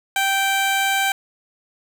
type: tone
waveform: 15% pulse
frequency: 781 Hz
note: G5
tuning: 7 cents flat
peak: -11 dBFS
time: 0.16-1.12 s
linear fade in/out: 2 ms
effects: none